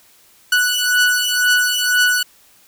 sawtooth beating tone pair, 1477 / 1479 Hz, F#6 / F#6, -3 / -1 cents, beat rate 2 Hz, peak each -13 dBFS, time 0.52-2.23 s, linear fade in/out 5 ms, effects white hiss -51 dBFS RMS until 2.67 s

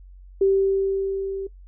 sine tone with level ramp, 389.1 Hz, G4, 13 cents flat, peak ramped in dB -14 to -27 dBFS, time 0.41-1.47 s, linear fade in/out 5 ms, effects noise-tail reverb RT60 0.1 s tail -17 dB re dry + added 46 Hz sine -42 dBFS peak until 1.67 s

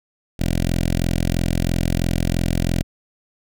10% pulse tone with notch filter, 43.01 Hz, F1, 26 cents flat, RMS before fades -20 dBFS, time 0.39-2.83 s, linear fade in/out 10 ms, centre 1100 Hz, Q 0.81, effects none

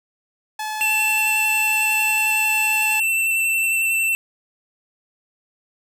sawtooth tone, 860 Hz, A5, 40 cents flat, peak -21 dBFS, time 0.59-3 s, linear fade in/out 5 ms
square tone with vibrato, 2681 Hz, E7, 29 cents sharp, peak -18 dBFS, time 0.81-4.15 s, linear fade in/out 0 ms, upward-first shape sine, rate 11 Hz, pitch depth 14 cents each way
effects none

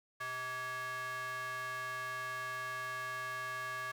square ring-modulated tone, 257.6 Hz, C4, 27 cents flat, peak -36 dBFS, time 0.2-3.92 s, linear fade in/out 10 ms, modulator 1410 Hz, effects none

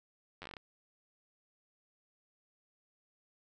slowing click train, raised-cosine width 0.3 ms, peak -29 dBFS, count 9, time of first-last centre 0.42-0.568 s, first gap 10 ms, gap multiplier 1.17, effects none

